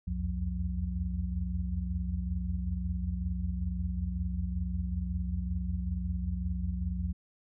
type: tone cluster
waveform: sine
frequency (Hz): 63.4 / 80.3 / 85.6 / 179.3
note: B1 / E2 / F2 / F3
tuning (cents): +46 / -45 / -34 / +46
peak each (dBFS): -33 / -40 / -36 / -36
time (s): 0.07-7.13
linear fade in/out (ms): 10
effects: none